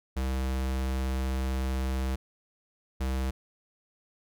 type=tone pair in turn; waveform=square; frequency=65.41 / 65.41 Hz; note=C2 / C2; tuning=0 / 0 cents; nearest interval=unison; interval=0 cents; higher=neither; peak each=-28 dBFS; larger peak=neither; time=0.16-2.16 / 3-3.31 s; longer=first; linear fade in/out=10 ms; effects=none